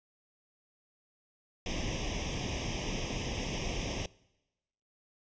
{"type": "noise with comb filter", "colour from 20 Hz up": "pink", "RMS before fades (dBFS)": -35, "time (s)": [1.66, 4.06], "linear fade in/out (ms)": 2, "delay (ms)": 0.35, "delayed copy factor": 1, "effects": ["noise-tail reverb RT60 1.0 s tail -23 dB re dry", "resampled to 16000 Hz"]}